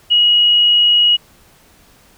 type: tone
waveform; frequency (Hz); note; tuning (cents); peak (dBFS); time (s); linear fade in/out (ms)
sine; 2900; F#7; -35; -8; 0.1-1.17; 20
effects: pink hiss -49 dBFS RMS until 2.17 s